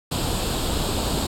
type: noise with comb filter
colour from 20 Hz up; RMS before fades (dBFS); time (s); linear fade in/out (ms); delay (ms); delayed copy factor
pink; -24; 0.11-1.27; 10; 0.25; +0.65
effects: low-pass 11000 Hz 12 dB/octave